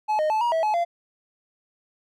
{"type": "tone with pitch steps", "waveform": "triangle", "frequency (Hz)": [855, 616, 869, 953, 650, 853, 688], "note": ["A5", "D#5", "A5", "A#5", "E5", "G#5", "F5"], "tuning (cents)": [-50, -17, -22, 38, -24, 46, -26], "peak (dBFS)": -18, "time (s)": [0.08, 0.85], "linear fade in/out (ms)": 20, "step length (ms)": 110, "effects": []}